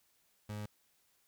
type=tone; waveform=30% pulse; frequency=105 Hz; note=G#2; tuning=19 cents sharp; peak=-37 dBFS; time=0.49-0.66 s; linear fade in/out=5 ms; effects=white hiss -73 dBFS RMS until 1.27 s